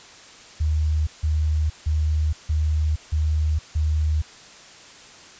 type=tone bursts; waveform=sine; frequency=77.1 Hz; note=D#2; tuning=15 cents flat; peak=-18 dBFS; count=6; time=0.6-4.22 s; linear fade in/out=10 ms; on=470 ms; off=160 ms; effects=white hiss -45 dBFS RMS until 5.39 s + resampled to 16000 Hz